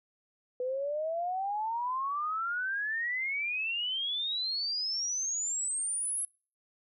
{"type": "exponential sweep", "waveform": "sine", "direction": "up", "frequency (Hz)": [493.9, 11000], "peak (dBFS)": -30, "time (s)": [0.6, 6.25], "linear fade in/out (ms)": 2, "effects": ["noise-tail reverb RT60 0.4 s tail -26 dB re dry"]}